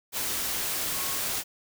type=tone in noise; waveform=sine; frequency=1091 Hz; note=C#6; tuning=28 cents flat; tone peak=-41 dBFS; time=0.92-1.21 s; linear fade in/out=50 ms; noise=white; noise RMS=-30 dBFS; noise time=0.12-1.44 s; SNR=-14 dB; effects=none